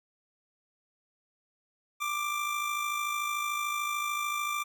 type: tone with amplitude modulation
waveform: 25% pulse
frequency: 1180 Hz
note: D6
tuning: 8 cents sharp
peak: -24 dBFS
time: 2-4.64 s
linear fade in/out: 20 ms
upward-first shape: sine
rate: 53.5 Hz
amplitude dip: 45%
effects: none